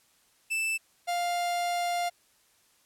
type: tone pair in turn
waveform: 45% pulse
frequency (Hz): 2644 / 700.3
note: E7 / F5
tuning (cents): +5 / +5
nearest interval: octave + major seventh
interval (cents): 2300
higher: first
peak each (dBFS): -27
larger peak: neither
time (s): 0.5-0.78 / 1.07-2.1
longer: second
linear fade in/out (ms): 20
effects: white hiss -65 dBFS RMS until 2.85 s + low-pass 12000 Hz 12 dB/octave